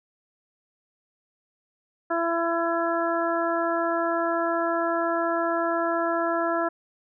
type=harmonic tone; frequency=335.7 Hz; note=E4; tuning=32 cents sharp; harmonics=1 / 2 / 3 / 4 / 5; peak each=-28 / -26 / -31 / -29 / -33 dBFS; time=2.1-6.69 s; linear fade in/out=10 ms; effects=none